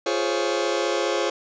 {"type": "chord", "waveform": "sawtooth", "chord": "Db major seventh", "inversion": "first", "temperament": "just", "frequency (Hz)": [346.5, 415.8, 519.7, 554.4], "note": ["F4", "Ab4", "C5", "Db5"], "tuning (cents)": [-14, 2, -12, 0], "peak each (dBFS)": -23, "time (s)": [0.06, 1.3], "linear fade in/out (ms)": 5, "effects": ["resampled to 16000 Hz", "8-bit"]}